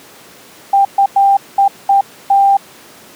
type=tone bursts at uneven times; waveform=sine; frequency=792 Hz; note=G5; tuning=18 cents sharp; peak=-6 dBFS; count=6; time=0.73-0.85 / 0.98-1.06 / 1.16-1.37 / 1.58-1.68 / 1.89-2.01 / 2.3-2.57 s; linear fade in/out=5 ms; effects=pink hiss -39 dBFS RMS until 3.15 s + high-pass 200 Hz 12 dB/octave